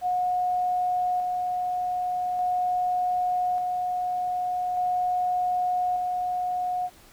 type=tone with tremolo; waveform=sine; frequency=725 Hz; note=F#5; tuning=35 cents flat; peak=-22 dBFS; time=0.01-6.9 s; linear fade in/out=50 ms; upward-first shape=square; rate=0.42 Hz; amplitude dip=25%; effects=pink hiss -53 dBFS RMS until 7.12 s